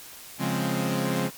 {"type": "chord", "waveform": "sawtooth", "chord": "Db major seventh", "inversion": "none", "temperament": "equal", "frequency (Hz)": [138.59, 174.61, 207.7, 261.6], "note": ["Db3", "F3", "Ab3", "C4"], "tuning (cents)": [0, 0, 0, 0], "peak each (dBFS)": -26, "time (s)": [0.38, 1.31], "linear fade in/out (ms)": 50, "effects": ["white hiss -44 dBFS RMS until 1.37 s", "MP3 96 kbps"]}